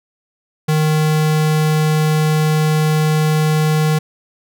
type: tone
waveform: square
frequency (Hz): 154.7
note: D#3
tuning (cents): -10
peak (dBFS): -13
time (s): 0.68-3.99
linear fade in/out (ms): 10
effects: none